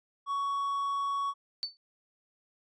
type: tone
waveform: triangle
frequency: 1118 Hz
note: C#6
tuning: 14 cents sharp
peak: -27 dBFS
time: 0.26-1.34 s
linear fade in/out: 50 ms
type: tone with exponential decay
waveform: sine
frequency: 4512 Hz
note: C#8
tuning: 30 cents sharp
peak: -27 dBFS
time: 1.63-1.77 s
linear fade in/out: 0 ms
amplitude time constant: 29 ms
effects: resampled to 22050 Hz